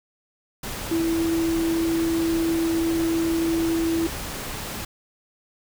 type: tone in noise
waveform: sine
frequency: 329.9 Hz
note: E4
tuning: 1 cent sharp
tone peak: -20 dBFS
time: 0.91-4.07 s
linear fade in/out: 5 ms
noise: pink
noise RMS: -32 dBFS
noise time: 0.63-4.85 s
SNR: +9 dB
effects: none